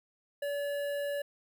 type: tone with notch filter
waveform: square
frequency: 572 Hz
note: D5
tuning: 46 cents flat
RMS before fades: -34 dBFS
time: 0.42-1.22 s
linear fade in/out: 5 ms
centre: 5900 Hz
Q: 0.62
effects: none